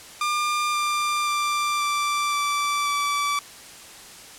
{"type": "tone with pitch steps", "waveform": "sawtooth", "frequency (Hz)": [1200, 1191, 1182.1, 1173.3, 1164.5, 1155.8], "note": ["D6", "D6", "D6", "D6", "D6", "D6"], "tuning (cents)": [37, 24, 11, -2, -15, -28], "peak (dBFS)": -18, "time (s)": [0.21, 3.39], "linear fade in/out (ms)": 2, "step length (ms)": 530, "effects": ["white hiss -43 dBFS RMS until 4.38 s", "low-pass 10000 Hz 12 dB/octave"]}